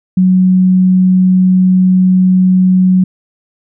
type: tone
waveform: sine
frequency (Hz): 185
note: F#3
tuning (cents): 0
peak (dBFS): -5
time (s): 0.17-3.04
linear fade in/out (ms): 5
effects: none